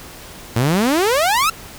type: exponential sweep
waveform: sawtooth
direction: up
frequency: 110 to 1364 Hz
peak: -10 dBFS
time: 0.56-1.5 s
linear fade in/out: 5 ms
effects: pink hiss -37 dBFS RMS until 1.78 s